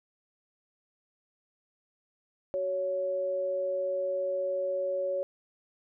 sine tone pair together, 375.1 / 558.2 Hz, F#4 / C#5, +24 / +12 cents, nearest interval perfect fifth, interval 688 cents, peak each -38 / -28 dBFS, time 2.54-5.23 s, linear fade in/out 0 ms, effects none

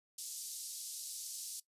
white band-pass noise, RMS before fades -45 dBFS, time 0.18-1.6 s, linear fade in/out 5 ms, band 4500 to 11000 Hz, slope 24 dB/octave, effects noise-tail reverb RT60 0.1 s tail -18 dB re dry + resampled to 32000 Hz

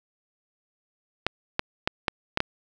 clicks, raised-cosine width 0.3 ms, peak -6 dBFS, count 6, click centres 1.266 / 1.594 / 1.875 / 2.082 / 2.374 / 2.404 s, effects none

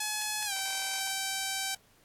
5% pulse tone with pitch glide, 850 to 775 Hz, G#5 to G5, +40 to -20 cents, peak -19 dBFS, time 0-1.75 s, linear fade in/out 5 ms, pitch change -160 cents, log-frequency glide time 0.45-0.53 s, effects pink hiss -64 dBFS RMS until 2.04 s + AAC 64 kbps

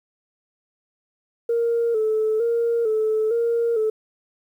sine tone with vibrato, 450.6 Hz, A4, 41 cents sharp, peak -17 dBFS, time 1.49-3.9 s, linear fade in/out 5 ms, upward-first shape square, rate 1.1 Hz, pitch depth 60 cents each way, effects tanh soft clip ceiling -14 dBFS + 9-bit

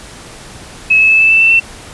sine tone with pitch steps, 2579 / 2597 / 2615 / 2633 / 2652 / 2670 / 2689 Hz, E7 / E7 / E7 / E7 / E7 / E7 / E7, -39 / -26 / -15 / -3 / +10 / +22 / +34 cents, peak -5 dBFS, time 0.9-1.6 s, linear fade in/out 10 ms, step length 100 ms, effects pink hiss -33 dBFS RMS until 1.93 s + resampled to 24000 Hz

